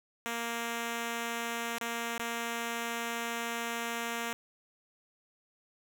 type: tone with dropouts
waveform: 5% pulse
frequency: 233.1 Hz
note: A#3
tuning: in tune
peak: -22 dBFS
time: 0.26-4.33 s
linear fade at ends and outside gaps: 0 ms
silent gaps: 1.783-1.812 / 2.179-2.195 s
effects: none